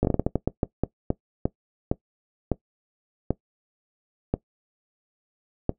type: slowing click train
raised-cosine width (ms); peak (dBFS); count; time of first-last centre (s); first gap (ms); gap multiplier
2; -8; 18; 0.03-5.694; 18; 1.31
effects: noise-tail reverb RT60 0.1 s tail -19 dB re dry